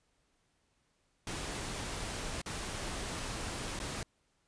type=noise with dropouts; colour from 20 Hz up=pink; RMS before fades=-39 dBFS; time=1.27-4.03 s; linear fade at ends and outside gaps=2 ms; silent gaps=2.417-2.46 / 3.791-3.8 s; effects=pink hiss -75 dBFS RMS until 4.47 s + resampled to 22050 Hz